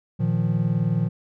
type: chord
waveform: triangle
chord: Bb suspended fourth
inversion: none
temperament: equal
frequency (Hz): 116.54 / 155.56 / 174.61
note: Bb2 / Eb3 / F3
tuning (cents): 0 / 0 / 0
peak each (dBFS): -22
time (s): 0.19-1.09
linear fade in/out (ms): 20
effects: none